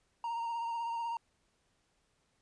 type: tone with vibrato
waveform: triangle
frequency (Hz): 929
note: A#5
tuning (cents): -6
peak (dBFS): -32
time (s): 0.24-1.17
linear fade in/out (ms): 2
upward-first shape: triangle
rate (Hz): 16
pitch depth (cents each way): 31
effects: pink hiss -75 dBFS RMS until 2.41 s + resampled to 22050 Hz